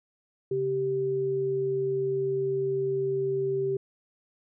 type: tone pair together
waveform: sine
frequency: 138.04 / 390.1 Hz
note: C#3 / G4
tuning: -7 / -8 cents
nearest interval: octave + tritone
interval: 1799 cents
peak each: -35 / -25 dBFS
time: 0.51-3.77 s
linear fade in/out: 5 ms
effects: none